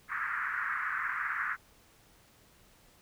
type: band-pass noise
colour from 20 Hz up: pink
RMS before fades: -34 dBFS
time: 0.08-1.57 s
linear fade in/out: 50 ms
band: 1200 to 1900 Hz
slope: 48 dB/octave
effects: pink hiss -62 dBFS RMS until 3.01 s